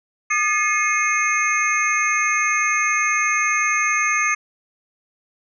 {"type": "tone cluster", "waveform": "sine", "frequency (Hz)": [1219, 1722, 2150, 2505, 6330], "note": ["D#6", "A6", "C7", "D#7", "G8"], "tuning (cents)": [-36, -38, 47, 11, 16], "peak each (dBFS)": [-22, -27, -20, -25, -27], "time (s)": [0.3, 4.35], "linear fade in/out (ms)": 10, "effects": []}